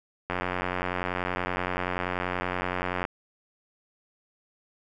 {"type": "click train", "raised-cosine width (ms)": 0.5, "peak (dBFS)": -13, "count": 250, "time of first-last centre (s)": [0.3, 3.051], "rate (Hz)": 90.5, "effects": []}